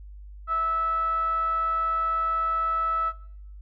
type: tone with low-pass filter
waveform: 10% pulse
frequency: 654 Hz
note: E5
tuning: 14 cents flat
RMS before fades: -25 dBFS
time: 0.47-3.13 s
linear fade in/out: 50 ms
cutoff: 1300 Hz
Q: 9.7
effects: noise-tail reverb RT60 0.6 s tail -17 dB re dry + added 50 Hz sine -40 dBFS peak until 3.61 s